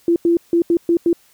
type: tone bursts at uneven times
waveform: sine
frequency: 340 Hz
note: F4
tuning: 46 cents flat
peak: -11 dBFS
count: 6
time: 0.08-0.16 / 0.25-0.37 / 0.53-0.62 / 0.7-0.77 / 0.89-0.97 / 1.06-1.13 s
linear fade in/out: 2 ms
effects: white hiss -54 dBFS RMS until 1.33 s

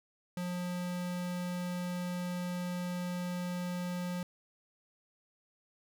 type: tone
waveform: square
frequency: 178.3 Hz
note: F3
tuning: 36 cents sharp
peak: -35 dBFS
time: 0.37-4.23 s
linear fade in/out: 2 ms
effects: none

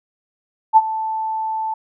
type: tone with ADSR envelope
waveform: sine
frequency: 880 Hz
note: A5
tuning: in tune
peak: -4 dBFS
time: 0.73-1.74 s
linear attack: 37 ms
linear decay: 39 ms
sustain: -16 dB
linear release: 5 ms
effects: none

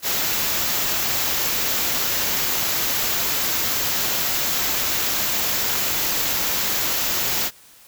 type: band-stop noise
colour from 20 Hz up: white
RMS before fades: -22 dBFS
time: 0.02-7.51 s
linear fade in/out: 50 ms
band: 7800 to 11000 Hz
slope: 96 dB/octave
effects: white hiss -49 dBFS RMS until 7.87 s

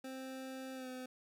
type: tone with pitch glide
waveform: 25% pulse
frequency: 262.6 to 255.4 Hz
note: C4 to C4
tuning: +6 to -42 cents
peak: -40 dBFS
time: 0.04-1.06 s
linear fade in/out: 5 ms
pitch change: -48 cents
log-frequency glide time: 0.74-0.88 s
effects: none

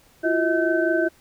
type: tone cluster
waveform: sine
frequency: 336 / 360.9 / 637 / 1535 Hz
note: E4 / F#4 / D#5 / G6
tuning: +33 / -43 / +41 / -37 cents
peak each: -22 / -26 / -23 / -25 dBFS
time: 0.23-1.09 s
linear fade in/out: 20 ms
effects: pink hiss -56 dBFS RMS until 1.2 s

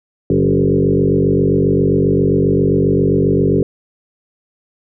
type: tone with frequency modulation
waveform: sine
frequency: 277.2 Hz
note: C#4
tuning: in tune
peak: -10 dBFS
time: 0.3-3.63 s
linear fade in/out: 2 ms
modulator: 47.5 Hz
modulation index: 3.7
effects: none

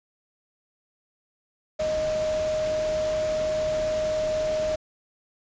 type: tone in noise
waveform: sine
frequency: 621 Hz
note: D#5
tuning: 3 cents flat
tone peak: -23 dBFS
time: 1.79-4.76 s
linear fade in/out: 10 ms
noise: pink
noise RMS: -36 dBFS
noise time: 1.79-4.76 s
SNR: +10 dB
effects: resampled to 16000 Hz

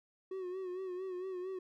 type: tone with vibrato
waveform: triangle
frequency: 370 Hz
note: F#4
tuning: in tune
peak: -36 dBFS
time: 0.31-1.59 s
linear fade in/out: 5 ms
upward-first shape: sine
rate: 4.4 Hz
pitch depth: 59 cents each way
effects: none

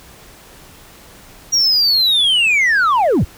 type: linear sweep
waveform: sine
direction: down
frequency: 5720 to 36.71 Hz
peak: -8 dBFS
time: 1.52-3.25 s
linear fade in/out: 20 ms
effects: tanh soft clip ceiling -10 dBFS + pink hiss -42 dBFS RMS until 3.37 s

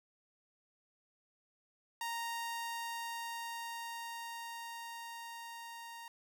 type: tone with level ramp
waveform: sawtooth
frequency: 930 Hz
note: A#5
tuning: 4 cents flat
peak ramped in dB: -33 to -43 dBFS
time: 2.01-6.08 s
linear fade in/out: 2 ms
effects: none

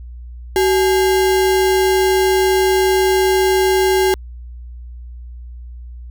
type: tone with sample-and-hold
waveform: sine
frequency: 377.8 Hz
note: F#4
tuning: 36 cents sharp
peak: -11 dBFS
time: 0.56-4.14 s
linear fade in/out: 0 ms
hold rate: 1225 Hz
effects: added 60 Hz sine -30 dBFS peak until 6.1 s

